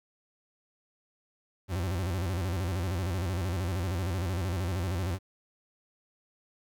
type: tone with vibrato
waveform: 40% pulse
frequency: 90.1 Hz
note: F#2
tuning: 45 cents flat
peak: -28 dBFS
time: 1.68-5.19 s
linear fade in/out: 50 ms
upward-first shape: square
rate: 13 Hz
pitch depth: 110 cents each way
effects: 10-bit